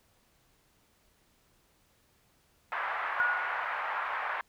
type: band-pass noise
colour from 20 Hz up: pink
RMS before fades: -34 dBFS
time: 2.72-4.41 s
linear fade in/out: 0 ms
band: 830 to 1900 Hz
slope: 24 dB/octave
type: tone with exponential decay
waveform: sine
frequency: 1451 Hz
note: F#6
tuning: 34 cents flat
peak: -23 dBFS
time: 3.2-3.99 s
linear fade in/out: 0 ms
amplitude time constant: 170 ms
effects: pink hiss -68 dBFS RMS until 4.48 s